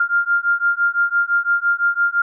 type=beating tone pair; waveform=sine; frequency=1396.9 / 1402.8 Hz; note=F6 / F6; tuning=0 / +7 cents; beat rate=5.9 Hz; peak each=-18 dBFS; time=0-2.22 s; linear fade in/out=5 ms; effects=none